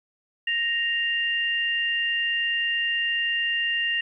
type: tone pair together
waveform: sine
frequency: 1864.8 / 2794 Hz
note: A#6 / F7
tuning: 0 / 0 cents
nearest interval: perfect fifth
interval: 700 cents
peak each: -25 dBFS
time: 0.47-4.01 s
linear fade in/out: 5 ms
effects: 10-bit